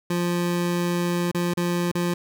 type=tone with dropouts; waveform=25% pulse; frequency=174.61 Hz; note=F3; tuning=in tune; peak=-18 dBFS; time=0.1-2.14 s; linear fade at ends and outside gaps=5 ms; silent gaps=1.315-1.346 / 1.538-1.572 / 1.916-1.951 s; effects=none